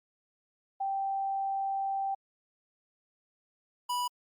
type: tone pair in turn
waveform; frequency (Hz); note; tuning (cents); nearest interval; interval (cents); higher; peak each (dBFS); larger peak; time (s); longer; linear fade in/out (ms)
sine / square; 782 / 982.1; G5 / B5; -4 / -10; major third; 394; second; -29 / -30; first; 0.8-2.15 / 3.89-4.08; first; 10
effects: Opus 48 kbps